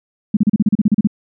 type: tone bursts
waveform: sine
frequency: 209.3 Hz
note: G#3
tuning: 14 cents sharp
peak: -8 dBFS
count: 12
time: 0.34-1.073 s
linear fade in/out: 5 ms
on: 29 ms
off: 35 ms
effects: none